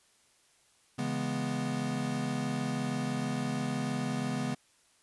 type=chord; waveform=square; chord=C# minor seventh; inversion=none; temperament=equal; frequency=138.59 / 164.81 / 207.7 / 246.9 Hz; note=C#3 / E3 / G#3 / B3; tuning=0 / 0 / 0 / 0 cents; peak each=-37 / -40 / -38 / -35 dBFS; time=0.98-4.55 s; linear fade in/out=10 ms; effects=white hiss -66 dBFS RMS until 5.02 s + resampled to 24000 Hz

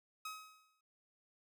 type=tone with exponential decay; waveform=sawtooth; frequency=1271 Hz; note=D#6; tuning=36 cents sharp; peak=-37 dBFS; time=0.25-0.81 s; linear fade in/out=5 ms; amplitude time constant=120 ms; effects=none

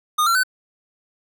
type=tone with pitch steps; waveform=square; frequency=1227 / 1361.4 / 1510.6 Hz; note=D#6 / F6 / F#6; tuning=-25 / -45 / +35 cents; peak=-16 dBFS; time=0.18-0.435 s; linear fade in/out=10 ms; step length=85 ms; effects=none

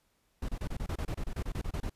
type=noise bursts; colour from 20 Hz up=brown; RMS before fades=-34 dBFS; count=16; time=0.42-1.897 s; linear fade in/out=5 ms; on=67 ms; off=27 ms; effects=pink hiss -73 dBFS RMS until 1.95 s + resampled to 32000 Hz

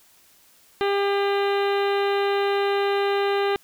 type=harmonic tone with a mistuned harmonic; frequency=400 Hz; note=G4; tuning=35 cents sharp; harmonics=1 / 2 / 3 / 4 / 5 / 6 / 7 / 8 / 9 / 10; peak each=-21 / -27 / -31 / -33 / -35 / -37 / -38 / -39 / -40 / -41 dBFS; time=0.81-3.56 s; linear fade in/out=0 ms; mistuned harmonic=8; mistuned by=-52 cents; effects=white hiss -56 dBFS RMS until 3.63 s

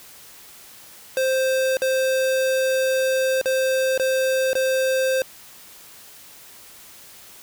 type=tone with dropouts; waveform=square; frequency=524 Hz; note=C5; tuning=2 cents sharp; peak=-19 dBFS; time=1.17-5.22 s; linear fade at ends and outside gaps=1 ms; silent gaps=1.77-1.819 / 3.414-3.457 / 3.977-3.997 / 4.532-4.553 s; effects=white hiss -45 dBFS RMS until 7.42 s

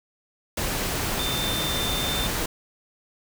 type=tone in noise; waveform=sine; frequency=3581 Hz; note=A7; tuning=30 cents sharp; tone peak=-28 dBFS; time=1.19-2.27 s; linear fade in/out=5 ms; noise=pink; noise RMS=-27 dBFS; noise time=0.57-2.46 s; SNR=-4 dB; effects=none

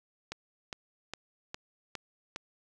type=click train; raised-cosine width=0.2 ms; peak=-20 dBFS; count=6; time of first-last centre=0.32-2.361 s; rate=2.45 Hz; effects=none

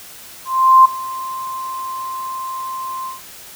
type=tone with ADSR envelope; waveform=sine; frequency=1046.5 Hz; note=C6; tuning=in tune; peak=-3 dBFS; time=0.45-3.21 s; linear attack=400 ms; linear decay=10 ms; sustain=-20 dB; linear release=150 ms; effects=white hiss -38 dBFS RMS until 3.55 s

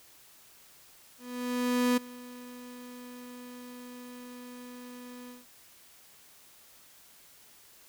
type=tone with ADSR envelope; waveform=35% pulse; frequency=246.9 Hz; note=B3; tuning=in tune; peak=-21 dBFS; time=1.18-5.46 s; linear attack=790 ms; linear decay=12 ms; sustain=-21 dB; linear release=170 ms; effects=white hiss -57 dBFS RMS until 7.88 s

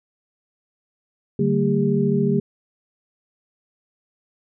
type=tone cluster; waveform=sine; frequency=146.2 / 191.4 / 225.5 / 402.1 Hz; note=D3 / G3 / A3 / G4; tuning=-7 / -41 / +43 / +44 cents; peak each=-22 dBFS; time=1.39-2.4 s; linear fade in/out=5 ms; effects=none

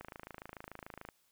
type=click train; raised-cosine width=0.5 ms; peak=-30 dBFS; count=30; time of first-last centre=0.01-1.088 s; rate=26.9 Hz; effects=white hiss -73 dBFS RMS until 1.31 s

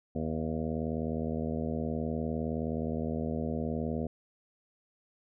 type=harmonic tone with a mistuned harmonic; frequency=79.4 Hz; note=D#2; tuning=36 cents sharp; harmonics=1 / 2 / 3 / 4 / 5 / 6 / 7 / 8 / 9; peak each=-38 / -37 / -34 / -45 / -41 / -40 / -42 / -45 / -46 dBFS; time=0.15-4.07 s; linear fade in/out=5 ms; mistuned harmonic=9; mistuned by=-45 cents; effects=none

